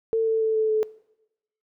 sine tone with pitch steps, 448.8 / 444.9 / 441.1 / 437.3 / 433.5 Hz, A4 / A4 / A4 / A4 / A4, +34 / +19 / +4 / -11 / -26 cents, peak -19 dBFS, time 0.13-0.83 s, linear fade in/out 0 ms, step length 140 ms, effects noise-tail reverb RT60 0.9 s tail -21 dB re dry

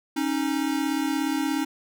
square tone pair together, 274.2 / 311.1 Hz, C#4 / D#4, -19 / 0 cents, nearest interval major second, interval 219 cents, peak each -27 / -27 dBFS, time 0.16-1.65 s, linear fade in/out 10 ms, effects none

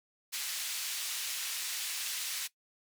pink band-pass noise, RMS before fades -37 dBFS, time 0.32-2.48 s, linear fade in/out 20 ms, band 2800 to 15000 Hz, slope 12 dB/octave, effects noise-tail reverb RT60 0.1 s tail -18 dB re dry

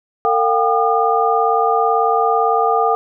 sine tone cluster, 452.9 / 714 / 792 / 1213 Hz, A#4 / F5 / G5 / D#6, -50 / +38 / +18 / -44 cents, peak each -18 dBFS, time 0.25-2.95 s, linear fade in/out 0 ms, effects none

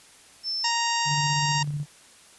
sine tone, 5310 Hz, E8, 12 cents sharp, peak -26 dBFS, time 0.43-0.72 s, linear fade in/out 50 ms
harmonic tone, 932.3 Hz, A#5, in tune, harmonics 1 / 2 / 3 / 4 / 5 / 6 / 7 / 8, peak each -26 / -31 / -31 / -36 / -32 / -32 / -37 / -35 dBFS, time 0.64-1.63 s, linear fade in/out 5 ms
sine tone with tremolo, 146.83 Hz, D3, in tune, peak -25 dBFS, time 1.05-1.86 s, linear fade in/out 50 ms, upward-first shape square, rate 16 Hz, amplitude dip 35%
effects white hiss -52 dBFS RMS until 2.38 s + resampled to 24000 Hz

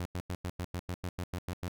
sawtooth tone bursts, 89.2 Hz, F2, 37 cents sharp, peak -30 dBFS, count 12, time 0-1.681 s, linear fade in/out 0 ms, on 53 ms, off 95 ms, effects none

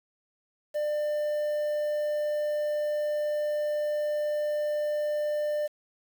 triangle tone with quantisation, 597 Hz, D5, 28 cents sharp, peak -24 dBFS, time 0.74-5.68 s, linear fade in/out 20 ms, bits 8, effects none

